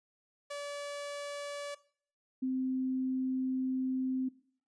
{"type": "tone pair in turn", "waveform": ["sawtooth", "sine"], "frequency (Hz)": [575, 259.6], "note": ["D5", "C4"], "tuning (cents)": [-37, -13], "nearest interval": "octave + major second", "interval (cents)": 1376, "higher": "first", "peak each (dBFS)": [-34, -30], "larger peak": "second", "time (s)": [[0.5, 1.75], [2.42, 4.29]], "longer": "second", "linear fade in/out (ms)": 10, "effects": ["noise-tail reverb RT60 0.5 s tail -19 dB re dry", "resampled to 22050 Hz"]}